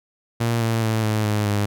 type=tone with pitch steps; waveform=sawtooth; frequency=116.54 / 113.68 / 110.89 / 108.17 / 105.52 / 102.93 Hz; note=A#2 / A#2 / A2 / A2 / G#2 / G#2; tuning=0 / -43 / +14 / -29 / +28 / -15 cents; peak=-15 dBFS; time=0.4-1.66 s; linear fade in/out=10 ms; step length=210 ms; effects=none